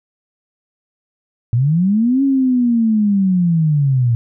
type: linear two-way sweep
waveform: sine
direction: up then down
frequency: 111.6 to 277.2 to 114.4 Hz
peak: -11 dBFS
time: 1.53-4.15 s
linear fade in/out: 0 ms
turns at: 2.23 s
effects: none